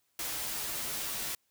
white noise with comb filter, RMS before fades -36 dBFS, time 0.19-1.35 s, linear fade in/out 2 ms, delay 11 ms, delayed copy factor -0.65, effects white hiss -75 dBFS RMS until 1.5 s

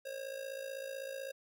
square tone with amplitude modulation, 540 Hz, C#5, 45 cents flat, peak -38 dBFS, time 0.05-1.32 s, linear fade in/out 10 ms, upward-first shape sine, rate 55.9 Hz, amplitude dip 70%, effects none

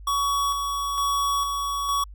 square tone with tremolo, 1125 Hz, C#6, 25 cents sharp, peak -22 dBFS, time 0.07-2.04 s, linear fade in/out 5 ms, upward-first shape square, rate 1.1 Hz, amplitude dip 35%, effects added 50 Hz sine -39 dBFS peak until 2.14 s

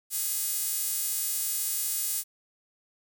sawtooth tone with high-pass filter, 416.2 Hz, G#4, 4 cents sharp, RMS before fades -30 dBFS, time 0.1-2.24 s, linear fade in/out 50 ms, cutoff 9400 Hz, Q 0.93, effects none

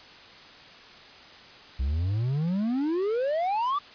triangle exponential sweep, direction up, 62.1 to 1200 Hz, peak -22 dBFS, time 1.79-3.79 s, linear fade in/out 10 ms, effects white hiss -48 dBFS RMS until 3.94 s + resampled to 11025 Hz

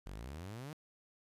sawtooth exponential sweep, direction up, 43.09 to 160.7 Hz, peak -40 dBFS, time 0.06-0.73 s, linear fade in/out 0 ms, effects resampled to 32000 Hz + 12-bit

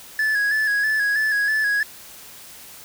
triangle tone with vibrato, 1700 Hz, G#6, 40 cents sharp, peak -16 dBFS, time 0.19-1.83 s, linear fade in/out 2 ms, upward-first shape square, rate 3.1 Hz, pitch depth 40 cents each way, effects white hiss -42 dBFS RMS until 2.84 s

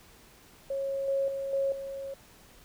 sine tone with level steps, 547 Hz, C#5, 23 cents flat, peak -29 / -25 / -31 / -25 / -35 dBFS, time 0.7-2.14 s, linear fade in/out 5 ms, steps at 1.08 / 1.28 / 1.53 / 1.72 s, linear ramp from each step 2 ms, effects pink hiss -56 dBFS RMS until 2.64 s

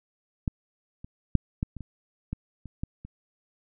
clicks, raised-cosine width 5 ms, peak -14 / -28 / -6 / -14 / -26 / -25 / -18 / -28 / -18 / -28 dBFS, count 10, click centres 0.478 / 1.045 / 1.353 / 1.629 / 1.767 / 1.807 / 2.33 / 2.657 / 2.835 / 3.05 s, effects none

